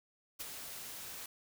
white noise with ADSR envelope, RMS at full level -40 dBFS, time 0.39-1.26 s, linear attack 18 ms, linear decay 25 ms, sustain -6 dB, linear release 3 ms, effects none

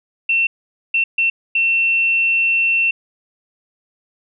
sine tone bursts at uneven times, 2700 Hz, E7, 41 cents sharp, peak -13 dBFS, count 4, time 0.29-0.47 / 0.94-1.04 / 1.18-1.3 / 1.55-2.91 s, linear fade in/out 5 ms, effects none

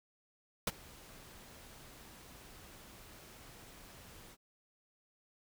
pink noise with ADSR envelope, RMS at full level -31 dBFS, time 0.67-4.37 s, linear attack 4 ms, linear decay 31 ms, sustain -24 dB, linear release 52 ms, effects none

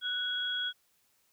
sine tone pair together, 1480 / 3322 Hz, F#6 / G#7, 0 / 0 cents, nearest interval octave + major second, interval 1400 cents, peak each -35 / -32 dBFS, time 0.01-0.73 s, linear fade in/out 50 ms, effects white hiss -71 dBFS RMS until 1.32 s

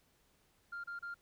sine tone bursts, 1396.9 Hz, F6, in tune, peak -39 dBFS, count 3, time 0.72-1.144 s, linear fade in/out 10 ms, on 120 ms, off 32 ms, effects tanh soft clip ceiling -38 dBFS + pink hiss -72 dBFS RMS until 1.21 s

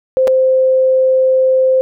sine tone with dropouts, 521 Hz, C5, 7 cents flat, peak -8 dBFS, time 0.17-1.81 s, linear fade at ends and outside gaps 0 ms, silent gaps 0.273-0.278 s, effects none

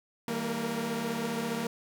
sawtooth tone cluster, 160.4 / 196.7 / 230.6 / 454.4 / 476.1 Hz, E3 / G3 / A#3 / A#4 / A#4, -47 / +6 / -19 / -44 / +37 cents, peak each -36 / -35 / -29 / -38 / -35 dBFS, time 0.28-1.67 s, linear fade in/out 2 ms, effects none

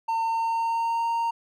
triangle tone with pitch glide, 907 to 925 Hz, A#5 to A#5, -48 to -14 cents, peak -21 dBFS, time 0.08-1.31 s, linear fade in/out 10 ms, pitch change +34 cents, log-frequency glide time 0.24-1.08 s, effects none

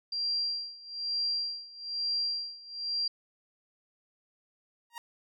sine tone with tremolo, 4746 Hz, D8, 17 cents sharp, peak -27 dBFS, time 0.12-3.08 s, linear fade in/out 5 ms, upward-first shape sine, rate 1.1 Hz, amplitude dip 90%
sawtooth tone with exponential growth, 938 Hz, A#5, 11 cents sharp, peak -32 dBFS, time 4.9-4.98 s, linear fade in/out 1 ms, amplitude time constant 17 ms
effects none

